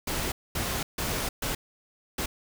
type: noise bursts at uneven times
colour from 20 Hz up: pink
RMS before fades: -30 dBFS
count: 5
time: 0.07-0.32 / 0.55-0.83 / 0.98-1.29 / 1.42-1.55 / 2.18-2.26 s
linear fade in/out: 5 ms
effects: none

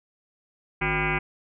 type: tone with frequency modulation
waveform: sine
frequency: 1200 Hz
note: D6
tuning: 37 cents sharp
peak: -22 dBFS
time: 0.81-1.19 s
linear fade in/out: 10 ms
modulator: 209 Hz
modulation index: 6.2
effects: none

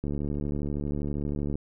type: click train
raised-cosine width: 3 ms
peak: -19 dBFS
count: 111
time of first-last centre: 0.04-1.555 s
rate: 72.6 Hz
effects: none

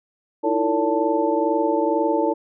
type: tone cluster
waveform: sine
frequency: 315.3 / 337.4 / 452.9 / 570 / 882 Hz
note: D#4 / E4 / A#4 / C#5 / A5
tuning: +23 / +40 / -50 / +48 / +4 cents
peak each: -24 dBFS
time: 0.43-2.34 s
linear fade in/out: 20 ms
effects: none

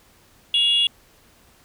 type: tone pair together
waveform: sine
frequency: 2831 / 3367 Hz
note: F7 / G#7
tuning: +23 / +23 cents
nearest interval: minor third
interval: 300 cents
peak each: -17 dBFS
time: 0.54-0.87 s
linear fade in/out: 2 ms
effects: tanh soft clip ceiling -11 dBFS + pink hiss -55 dBFS RMS until 1.64 s

